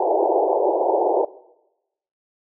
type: band-pass noise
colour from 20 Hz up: pink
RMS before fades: -19 dBFS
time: 0-1.25 s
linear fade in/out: 5 ms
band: 340 to 900 Hz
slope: 96 dB/octave
effects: noise-tail reverb RT60 0.9 s tail -19 dB re dry